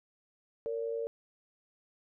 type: tone pair together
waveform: sine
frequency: 461 / 571 Hz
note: A#4 / D5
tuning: -19 / -49 cents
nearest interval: major third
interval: 370 cents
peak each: -33 / -39 dBFS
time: 0.66-1.07 s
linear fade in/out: 0 ms
effects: none